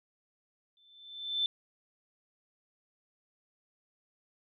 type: tone with exponential growth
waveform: sine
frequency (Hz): 3535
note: A7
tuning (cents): +7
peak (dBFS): -25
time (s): 0.77-1.46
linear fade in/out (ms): 1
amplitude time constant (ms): 150
effects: none